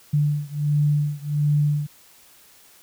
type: beating tone pair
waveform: sine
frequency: 146.83 / 148.23 Hz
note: D3 / D3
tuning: 0 / +16 cents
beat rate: 1.4 Hz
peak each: -21 / -22 dBFS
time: 0.13-1.87 s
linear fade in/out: 10 ms
effects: white hiss -52 dBFS RMS until 2.82 s